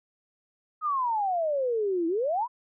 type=exponential two-way sweep; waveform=sine; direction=down then up; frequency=1277 to 322.7 to 1038 Hz; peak=-24 dBFS; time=0.81-2.48 s; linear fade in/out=50 ms; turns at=2.07 s; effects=none